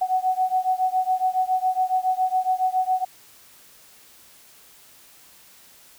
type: beating tone pair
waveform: sine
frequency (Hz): 742 / 749.2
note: F#5 / F#5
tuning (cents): +5 / +21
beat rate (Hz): 7.2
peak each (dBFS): -22 / -23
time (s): 0.01-3.05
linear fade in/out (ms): 10
effects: white hiss -51 dBFS RMS until 5.98 s